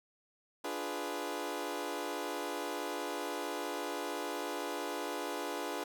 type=chord; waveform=20% pulse; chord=D diminished seventh; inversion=none; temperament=equal; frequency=293.7 / 349.2 / 415.3 / 493.9 Hz; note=D4 / F4 / Ab4 / Cb5; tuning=0 / 0 / 0 / 0 cents; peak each=-37 / -37 / -37 / -37 dBFS; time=0.64-5.84 s; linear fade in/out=5 ms; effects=none